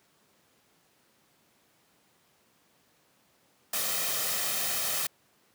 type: noise with comb filter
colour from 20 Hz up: white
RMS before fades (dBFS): -30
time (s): 3.73-5.07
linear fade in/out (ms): 5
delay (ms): 1.6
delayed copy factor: +0.55
effects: pink hiss -66 dBFS RMS until 5.54 s + high-pass 150 Hz 12 dB/octave